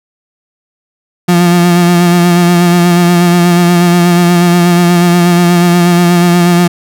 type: tone with vibrato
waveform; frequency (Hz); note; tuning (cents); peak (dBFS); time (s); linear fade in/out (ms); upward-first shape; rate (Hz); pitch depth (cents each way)
35% pulse; 174.61; F3; 0; -3; 1.28-6.68; 10; sine; 8.3; 29
effects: none

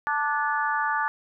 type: harmonic tone with a mistuned harmonic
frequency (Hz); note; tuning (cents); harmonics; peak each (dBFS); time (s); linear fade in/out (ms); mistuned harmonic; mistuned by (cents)
293.7; D4; 0; 3 / 4 / 5 / 6; -27 / -28 / -29 / -30; 0.07-1.08; 0; 6; -34
effects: none

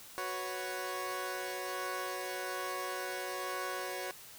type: chord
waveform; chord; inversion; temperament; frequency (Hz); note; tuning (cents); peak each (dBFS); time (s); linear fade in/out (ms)
15% pulse; F# suspended fourth; none; equal; 370 / 493.9 / 554.4; F#4 / B4 / C#5; 0 / 0 / 0; -34 / -37 / -34; 0.18-4.11; 0
effects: white hiss -52 dBFS RMS until 4.38 s

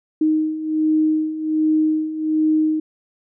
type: beating tone pair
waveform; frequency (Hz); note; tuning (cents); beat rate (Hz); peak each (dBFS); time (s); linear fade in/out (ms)
sine; 310.5 / 311.8; D#4 / D#4; -3 / +4; 1.3; -22 / -17; 0.21-2.8; 5
effects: none

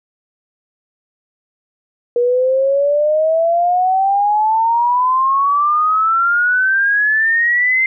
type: exponential sweep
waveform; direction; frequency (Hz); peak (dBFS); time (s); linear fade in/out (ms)
sine; up; 477 to 2093; -11; 2.16-7.86; 2
effects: none

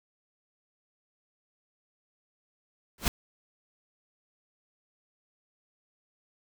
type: noise with exponential growth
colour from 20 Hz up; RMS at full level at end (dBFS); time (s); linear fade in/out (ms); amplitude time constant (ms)
pink; -21; 2.98-3.08; 2; 21
effects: none

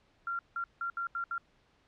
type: tone bursts at uneven times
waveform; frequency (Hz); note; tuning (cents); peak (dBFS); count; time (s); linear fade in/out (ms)
sine; 1380; F6; -21; -32; 6; 0.27-0.39 / 0.56-0.64 / 0.81-0.9 / 0.97-1.07 / 1.15-1.24 / 1.31-1.38; 2
effects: pink hiss -68 dBFS RMS until 1.87 s + low-pass 4000 Hz 12 dB/octave

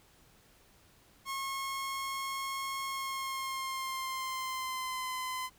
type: tone with pitch glide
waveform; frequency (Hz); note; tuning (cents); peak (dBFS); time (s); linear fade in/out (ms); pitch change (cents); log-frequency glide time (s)
sawtooth; 1085 to 1024.1; C#6 to C6; -37 to -37; -31; 1.25-5.5; 50; -100; 2.85-5.14
effects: pink hiss -63 dBFS RMS until 5.58 s

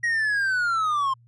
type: linear sweep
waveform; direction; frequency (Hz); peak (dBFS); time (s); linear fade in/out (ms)
triangle; down; 1903 to 1044; -19; 0.03-1.14; 10
effects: added 118 Hz sine -52 dBFS peak until 1.27 s + resampled to 24000 Hz

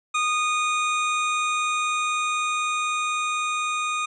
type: tone with level ramp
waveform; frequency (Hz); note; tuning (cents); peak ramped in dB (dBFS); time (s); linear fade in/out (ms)
25% pulse; 1232; D#6; -17; -17 to -20; 0.14-4.06; 10
effects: resampled to 22050 Hz

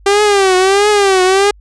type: tone with vibrato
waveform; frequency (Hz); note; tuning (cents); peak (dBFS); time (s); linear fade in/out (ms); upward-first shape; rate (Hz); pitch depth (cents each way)
sawtooth; 393.3; G4; +6; -4; 0.06-1.51; 5; triangle; 1.5; 130
effects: added 50 Hz sine -39 dBFS peak until 1.6 s + resampled to 22050 Hz

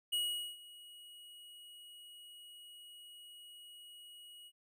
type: tone with ADSR envelope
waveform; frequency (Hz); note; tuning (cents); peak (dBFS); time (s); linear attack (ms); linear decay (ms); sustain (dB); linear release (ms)
square; 2904; F#7; -33; -32; 0.12-4.52; 14; 430; -21; 52
effects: none

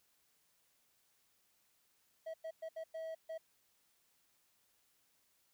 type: tone bursts at uneven times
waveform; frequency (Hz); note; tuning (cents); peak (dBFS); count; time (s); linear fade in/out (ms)
triangle; 646; E5; -35; -39; 6; 2.26-2.34 / 2.44-2.51 / 2.62-2.69 / 2.76-2.84 / 2.94-3.15 / 3.29-3.38; 10
effects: white hiss -75 dBFS RMS until 5.53 s

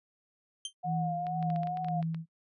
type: tone with exponential decay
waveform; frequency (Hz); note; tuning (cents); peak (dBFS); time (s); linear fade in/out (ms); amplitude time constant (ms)
sawtooth; 3136; G7; 0; -28; 0.65-0.73; 2; 16
type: tone with vibrato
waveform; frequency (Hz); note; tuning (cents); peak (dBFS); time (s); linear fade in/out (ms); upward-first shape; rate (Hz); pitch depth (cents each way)
sine; 719; F#5; -50; -32; 0.83-2.02; 20; triangle; 2.3; 56
type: tone with tremolo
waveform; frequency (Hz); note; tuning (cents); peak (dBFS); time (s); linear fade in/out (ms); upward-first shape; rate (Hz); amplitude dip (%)
sine; 163; E3; -19; -29; 0.84-2.26; 50; sine; 1.9; 75
type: clicks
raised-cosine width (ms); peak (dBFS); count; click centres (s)
0.3; -31; 11; 1.268 / 1.427 / 1.502 / 1.561 / 1.633 / 1.672 / 1.772 / 1.846 / 1.885 / 2.027 / 2.146
effects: noise-tail reverb RT60 0.1 s tail -23 dB re dry + resampled to 24000 Hz

